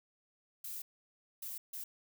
violet noise bursts at uneven times, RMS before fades -43 dBFS, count 3, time 0.64-0.82 / 1.42-1.58 / 1.73-1.84 s, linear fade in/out 5 ms, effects none

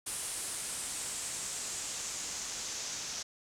white noise with low-pass filter sweep, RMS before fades -39 dBFS, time 0.06-3.23 s, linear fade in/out 10 ms, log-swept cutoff 9500 to 6100 Hz, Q 2.9, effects none

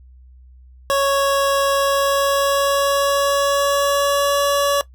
25% pulse tone with pitch glide, 554.4 to 567 Hz, C#5 to C#5, 0 to +39 cents, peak -11 dBFS, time 0.9-4.81 s, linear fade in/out 0 ms, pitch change +39 cents, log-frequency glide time 1.71-4.43 s, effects noise-tail reverb RT60 0.1 s tail -17 dB re dry + added 63 Hz sine -42 dBFS peak until 4.94 s

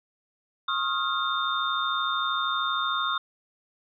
sine tone cluster, 1082 / 1259 / 1392 / 3632 Hz, C#6 / D#6 / F6 / A#7, -42 / +20 / -6 / -46 cents, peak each -30 dBFS, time 0.68-3.18 s, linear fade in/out 5 ms, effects none

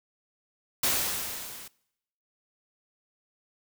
white noise with level ramp, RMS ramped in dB -24 to -45 dBFS, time 0.83-1.68 s, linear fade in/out 5 ms, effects noise-tail reverb RT60 0.8 s tail -23 dB re dry

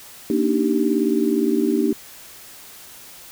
sine chord, Eb major seventh, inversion second, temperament just, 233.3 / 291.7 / 311.1 / 388.9 Hz, Bb3 / D4 / Eb4 / G4, +2 / -12 / 0 / -14 cents, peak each -22 dBFS, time 0.3-1.93 s, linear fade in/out 2 ms, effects white hiss -42 dBFS RMS until 3.31 s

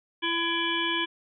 harmonic tone, 335.6 Hz, E4, 31 cents sharp, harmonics 1 / 3 / 5 / 7 / 9 / 10, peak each -32 / -32 / -32 / -32 / -32 / -32 dBFS, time 0.22-1.06 s, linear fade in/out 20 ms, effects none

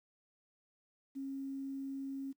sine tone with quantisation, 271.9 Hz, C#4, 33 cents flat, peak -38 dBFS, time 1.15-2.33 s, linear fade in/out 20 ms, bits 11, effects noise-tail reverb RT60 0.1 s tail -19 dB re dry

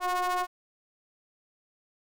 square ring-modulated tone, 182.2 Hz, F#3, 26 cents flat, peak -24 dBFS, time 0-0.47 s, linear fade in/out 50 ms, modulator 904 Hz, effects none

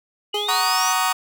sine linear sweep, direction up, 2879 to 6180 Hz, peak -24 dBFS, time 0.33-0.93 s, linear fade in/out 10 ms
25% pulse tone with exponential decay, 415.3 Hz, G#4, in tune, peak -18 dBFS, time 0.34-0.94 s, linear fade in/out 5 ms, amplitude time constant 130 ms
sawtooth chord, D# minor seventh, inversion first, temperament just, 746.7 / 933.4 / 1120.1 / 1244.5 Hz, F#5 / A#5 / C#6 / D#6, +16 / +2 / +18 / 0 cents, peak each -20 dBFS, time 0.48-1.13 s, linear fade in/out 10 ms
effects none

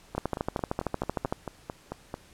two click trains, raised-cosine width 1 ms, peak -19 / -13 dBFS, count 10 / 16, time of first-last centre 0.15-2.141 / 0.18-1.325 s, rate 4.52 / 13.1 Hz, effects pink hiss -56 dBFS RMS until 2.33 s + low-pass 11000 Hz 12 dB/octave

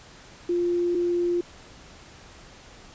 sine tone pair in turn, 349.2 / 349.2 Hz, F4 / F4, 0 / 0 cents, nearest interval unison, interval 0 cents, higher neither, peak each -21 dBFS, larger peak neither, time 0.49-0.95 / 0.95-1.41 s, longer neither, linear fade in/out 5 ms, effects pink hiss -48 dBFS RMS until 2.94 s + resampled to 16000 Hz

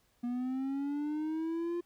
triangle linear sweep, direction up, 239 to 349.2 Hz, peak -30 dBFS, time 0.23-1.81 s, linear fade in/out 10 ms, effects pink hiss -71 dBFS RMS until 1.85 s

